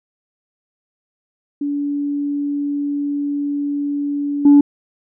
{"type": "tone with level steps", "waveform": "sine", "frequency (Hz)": 287.1, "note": "D4", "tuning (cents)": -39, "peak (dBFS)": [-18, -4], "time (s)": [1.61, 4.61], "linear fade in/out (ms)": 5, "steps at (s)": 4.45, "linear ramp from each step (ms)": 5, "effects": ["tanh soft clip ceiling -3 dBFS"]}